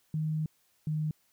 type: tone pair in turn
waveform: sine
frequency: 155.7 / 154.09 Hz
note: D#3 / D#3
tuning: +2 / -16 cents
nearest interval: unison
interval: 18 cents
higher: first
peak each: -28 dBFS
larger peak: neither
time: 0.14-0.46 / 0.87-1.11 s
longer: first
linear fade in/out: 2 ms
effects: white hiss -70 dBFS RMS until 1.32 s